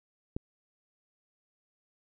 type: click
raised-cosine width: 3 ms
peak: -20 dBFS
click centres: 0.365 s
effects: none